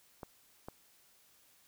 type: clicks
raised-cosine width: 1 ms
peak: -29 dBFS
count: 2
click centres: 0.232 / 0.685 s
effects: white hiss -66 dBFS RMS until 1.67 s